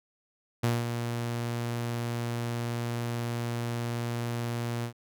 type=tone with ADSR envelope; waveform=sawtooth; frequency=118.4 Hz; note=A#2; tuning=27 cents sharp; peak=-19 dBFS; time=0.63-4.93 s; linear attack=10 ms; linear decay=200 ms; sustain=-7 dB; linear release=89 ms; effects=none